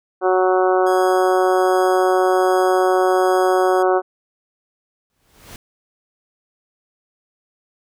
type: harmonic tone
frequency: 185.3 Hz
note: F#3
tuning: 3 cents sharp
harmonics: 2 / 3 / 4 / 5 / 6 / 7 / 8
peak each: -16 / -20 / -19 / -27 / -25 / -27 / -29 dBFS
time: 0.21-4.02 s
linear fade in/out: 50 ms
type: tone with tremolo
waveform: 10% pulse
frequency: 1649 Hz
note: G#6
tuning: 13 cents flat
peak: -24 dBFS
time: 0.86-3.83 s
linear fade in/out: 10 ms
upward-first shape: triangle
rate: 1.3 Hz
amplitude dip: 40%
type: noise with exponential growth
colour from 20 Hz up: pink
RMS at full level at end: -35 dBFS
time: 5.1-5.56 s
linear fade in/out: 1 ms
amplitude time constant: 100 ms
effects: none